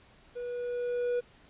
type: tone with level ramp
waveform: triangle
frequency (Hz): 486.5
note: B4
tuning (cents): -26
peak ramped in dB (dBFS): -33 to -24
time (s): 0.35-1.21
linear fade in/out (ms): 20
effects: pink hiss -59 dBFS RMS until 1.49 s + resampled to 8000 Hz